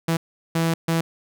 sawtooth tone bursts at uneven times, 164.81 Hz, E3, in tune, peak -15 dBFS, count 3, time 0.08-0.17 / 0.55-0.74 / 0.88-1.01 s, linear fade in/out 5 ms, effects none

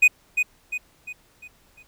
triangle tone with echo, 2489 Hz, D#7, in tune, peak -9 dBFS, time 0.02-0.08 s, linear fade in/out 10 ms, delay 350 ms, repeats 5, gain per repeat -7 dB, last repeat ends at 1.83 s, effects pink hiss -59 dBFS RMS until 1.87 s

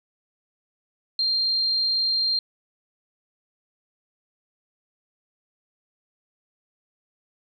sine tone, 4186 Hz, C8, in tune, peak -20 dBFS, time 1.19-2.39 s, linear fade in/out 2 ms, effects none

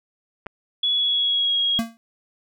clicks, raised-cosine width 0.5 ms, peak -24 / -16 dBFS, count 2, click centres 0.462 / 0.467 s
sine tone with pitch glide, 3387 to 3289 Hz, G#7 to G#7, +33 to -18 cents, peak -18 dBFS, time 0.83-1.79 s, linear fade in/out 5 ms, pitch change -51 cents, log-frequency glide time 0.94-1.59 s
square tone with exponential decay, 228.6 Hz, A#3, 34 cents flat, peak -18 dBFS, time 1.79-1.97 s, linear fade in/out 0 ms, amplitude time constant 39 ms
effects none

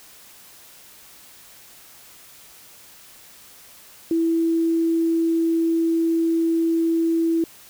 sine tone, 330 Hz, E4, 2 cents sharp, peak -17 dBFS, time 4.11-7.44 s, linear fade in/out 2 ms, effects white hiss -47 dBFS RMS until 7.69 s

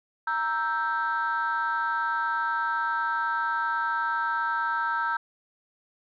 sine chord, E diminished, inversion second, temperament equal, 932.3 / 1318.5 / 1568 Hz, Bb5 / E6 / G6, 0 / 0 / 0 cents, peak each -28 dBFS, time 0.27-5.17 s, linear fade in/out 5 ms, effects tanh soft clip ceiling -18 dBFS

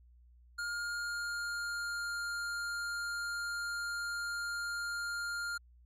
square tone with pitch glide, 1416 to 1404.6 Hz, F6 to F6, +23 to +10 cents, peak -36 dBFS, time 0.58-5.58 s, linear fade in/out 10 ms, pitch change -13 cents, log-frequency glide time 0.81-2.15 s, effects added 60 Hz sine -58 dBFS peak until 5.85 s + low-pass 10000 Hz 12 dB/octave

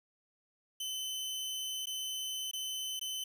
sawtooth tone with dropouts, 3045 Hz, F#7, 49 cents sharp, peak -33 dBFS, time 0.8-3.24 s, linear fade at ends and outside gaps 5 ms, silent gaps 1.858-1.869 / 2.513-2.533 / 2.995-3.012 s, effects 11-bit

